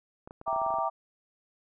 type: clicks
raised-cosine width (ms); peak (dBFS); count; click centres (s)
1; -30; 11; 0.275 / 0.309 / 0.414 / 0.479 / 0.529 / 0.562 / 0.617 / 0.664 / 0.705 / 0.74 / 0.786
type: chord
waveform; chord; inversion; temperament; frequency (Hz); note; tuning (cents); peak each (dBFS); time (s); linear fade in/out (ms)
sine; E half-diminished seventh; none; equal with one note detuned; 659.3 / 781.7 / 932.3 / 1174.7; E5 / G5 / Bb5 / D6; 0 / -5 / 0 / 0; -32; 0.46-0.9; 20
effects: none